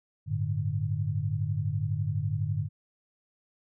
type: chord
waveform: sine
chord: G suspended second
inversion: none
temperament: equal with one note detuned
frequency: 98 / 110 / 148.02 Hz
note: G2 / A2 / D3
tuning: 0 / 0 / +14 cents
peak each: -31 dBFS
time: 0.26-2.69 s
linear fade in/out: 50 ms
effects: none